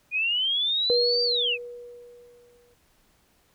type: linear two-way sweep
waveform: sine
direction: up then down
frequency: 2426 to 4699 to 2426 Hz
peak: -22 dBFS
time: 0.11-1.58 s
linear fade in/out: 50 ms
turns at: 1.23 s
type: tone with exponential decay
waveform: sine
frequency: 482.9 Hz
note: B4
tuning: 39 cents flat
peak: -19 dBFS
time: 0.9-2.74 s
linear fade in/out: 0 ms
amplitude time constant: 400 ms
effects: pink hiss -64 dBFS RMS until 3.54 s